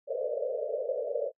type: band-pass noise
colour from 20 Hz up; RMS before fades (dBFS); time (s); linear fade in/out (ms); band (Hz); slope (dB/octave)
white; -32; 0.07-1.32; 50; 450 to 610; 96
effects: noise-tail reverb RT60 0.1 s tail -25 dB re dry